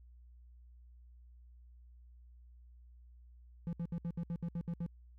triangle tone bursts, 170 Hz, F3, 46 cents flat, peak -33 dBFS, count 10, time 3.67-4.863 s, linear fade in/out 0 ms, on 59 ms, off 67 ms, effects added 60 Hz sine -55 dBFS peak until 5.18 s

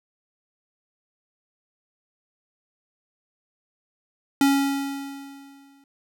square tone with exponential decay, 277.2 Hz, C#4, in tune, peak -15 dBFS, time 4.41-5.84 s, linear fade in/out 2 ms, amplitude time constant 310 ms, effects none

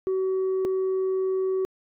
sine tone pair in turn, 378.1 / 378.1 Hz, F#4 / F#4, +38 / +38 cents, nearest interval unison, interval 0 cents, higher neither, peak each -20 dBFS, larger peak neither, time 0.07-0.65 / 0.65-1.65 s, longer second, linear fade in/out 0 ms, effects tanh soft clip ceiling -21 dBFS

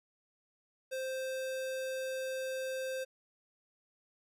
square tone, 523.3 Hz, C5, in tune, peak -36 dBFS, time 0.91-3.05 s, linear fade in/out 20 ms, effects resampled to 32000 Hz + 12-bit

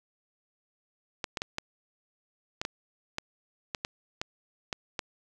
clicks, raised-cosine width 0.2 ms, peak -14 dBFS, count 12, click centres 1.242 / 1.372 / 1.419 / 1.584 / 2.615 / 2.651 / 3.184 / 3.748 / 3.849 / 4.215 / 4.728 / 4.992 s, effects none

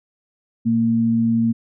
sine tone pair together, 117.8 / 229 Hz, A#2 / A#3, +19 / -31 cents, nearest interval octave, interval 1150 cents, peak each -25 / -15 dBFS, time 0.65-1.53 s, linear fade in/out 20 ms, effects none

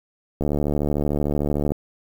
click train, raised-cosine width 2 ms, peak -10 dBFS, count 97, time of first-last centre 0.41-1.72 s, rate 73.3 Hz, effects 7-bit

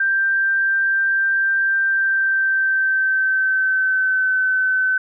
sine tone with pitch glide, 1576 to 1522.3 Hz, G6 to F#6, +9 to +49 cents, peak -15 dBFS, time 0-4.98 s, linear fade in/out 5 ms, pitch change -60 cents, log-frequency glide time 1.78-4.34 s, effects none

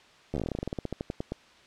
slowing click train, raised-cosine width 2 ms, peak -18 dBFS, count 22, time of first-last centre 0.34-1.32 s, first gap 12 ms, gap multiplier 1.12, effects white hiss -56 dBFS RMS until 1.66 s + low-pass 4000 Hz 12 dB/octave

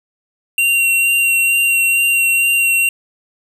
square tone with vibrato, 2752 Hz, F7, 26 cents flat, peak -12 dBFS, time 0.58-2.89 s, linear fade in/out 2 ms, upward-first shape sine, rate 2.2 Hz, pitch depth 13 cents each way, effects none

